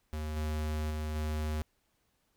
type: tone with level steps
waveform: square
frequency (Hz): 76.8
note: D#2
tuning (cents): -22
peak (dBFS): -35 / -32 / -34 / -32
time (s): 0.13-1.62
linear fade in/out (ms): 0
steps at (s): 0.36 / 0.9 / 1.15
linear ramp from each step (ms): 10
effects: pink hiss -75 dBFS RMS until 2.36 s